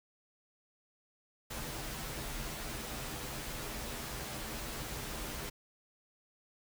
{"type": "noise with comb filter", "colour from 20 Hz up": "pink", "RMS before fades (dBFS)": -41, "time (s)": [1.5, 5.5], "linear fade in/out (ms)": 10, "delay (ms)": 11, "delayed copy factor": -0.65, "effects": []}